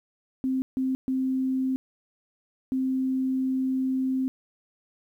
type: tone bursts at uneven times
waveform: sine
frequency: 261.6 Hz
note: C4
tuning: in tune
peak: -23 dBFS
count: 4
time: 0.44-0.62 / 0.77-0.95 / 1.08-1.76 / 2.72-4.28 s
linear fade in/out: 0 ms
effects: 10-bit